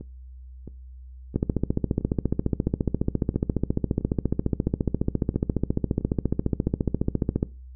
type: two click trains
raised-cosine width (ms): 3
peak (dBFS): -24 / -9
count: 11 / 89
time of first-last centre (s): 0.01-6.677 / 1.36-7.429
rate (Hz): 1.5 / 14.5
effects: noise-tail reverb RT60 0.3 s tail -20 dB re dry + added 63 Hz sine -40 dBFS peak until 7.75 s